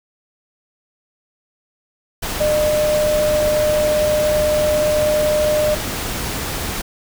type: tone in noise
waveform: sine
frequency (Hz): 605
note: D#5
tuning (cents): -49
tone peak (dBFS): -14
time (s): 2.4-5.75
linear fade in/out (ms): 10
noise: pink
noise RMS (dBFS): -24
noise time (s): 2.22-6.82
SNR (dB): +7
effects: none